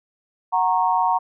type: chord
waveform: sine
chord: F# major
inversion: none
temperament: equal with one note detuned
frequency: 740 / 932.3 / 1094.7 Hz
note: F#5 / A#5 / C#6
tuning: 0 / 0 / -22 cents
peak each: -21 / -19 / -24 dBFS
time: 0.52-1.19 s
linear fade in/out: 20 ms
effects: none